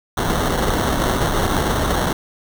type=noise with sample-and-hold; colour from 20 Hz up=pink; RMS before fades=-19 dBFS; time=0.17-2.13 s; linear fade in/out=5 ms; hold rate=2450 Hz; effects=none